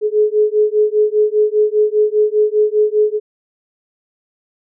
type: beating tone pair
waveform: sine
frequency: 422 / 427 Hz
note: G#4 / G#4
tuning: +28 / +48 cents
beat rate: 5 Hz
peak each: -14 dBFS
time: 0.01-3.2 s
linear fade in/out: 50 ms
effects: none